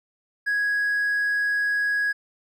triangle tone, 1661.2 Hz, G#6, in tune, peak -18 dBFS, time 0.46-2.13 s, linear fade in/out 20 ms, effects tanh soft clip ceiling -16 dBFS

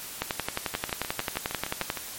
two click trains, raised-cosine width 0.3 ms, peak -10 / -16 dBFS, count 20 / 9, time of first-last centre 0.22-1.901 / 0.74-1.973 s, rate 11.3 / 6.49 Hz, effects white hiss -39 dBFS RMS until 2.18 s + MP3 64 kbps

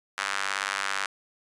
square tone with high-pass filter, 49.03 Hz, G1, 1 cent sharp, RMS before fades -30 dBFS, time 0.18-1.06 s, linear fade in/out 0 ms, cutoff 1400 Hz, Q 1.8, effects resampled to 22050 Hz

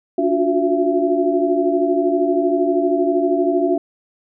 sine tone cluster, 290.6 / 353.5 / 366.2 / 672 Hz, D4 / F4 / F#4 / E5, -18 / +21 / -18 / +33 cents, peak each -20 dBFS, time 0.18-3.78 s, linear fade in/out 5 ms, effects none

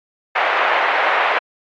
pink band-pass noise, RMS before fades -17 dBFS, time 0.35-1.39 s, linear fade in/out 10 ms, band 630 to 2400 Hz, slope 24 dB/octave, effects AAC 48 kbps

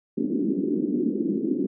white band-pass noise, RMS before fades -25 dBFS, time 0.17-1.67 s, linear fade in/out 10 ms, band 200 to 360 Hz, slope 48 dB/octave, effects none

